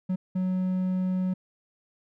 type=tone bursts at uneven times; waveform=triangle; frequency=185 Hz; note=F#3; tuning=in tune; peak=-22 dBFS; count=2; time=0.09-0.16 / 0.35-1.34 s; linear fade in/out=10 ms; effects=none